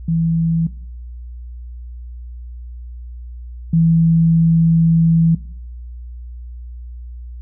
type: tone pair in turn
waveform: sine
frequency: 164.81 / 164.81 Hz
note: E3 / E3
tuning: 0 / 0 cents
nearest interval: unison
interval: 0 cents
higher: neither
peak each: -14 / -10 dBFS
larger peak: second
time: 0.08-0.67 / 3.73-5.35 s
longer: second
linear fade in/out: 5 ms
effects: noise-tail reverb RT60 0.6 s tail -17 dB re dry + added 60 Hz sine -29 dBFS peak until 7.41 s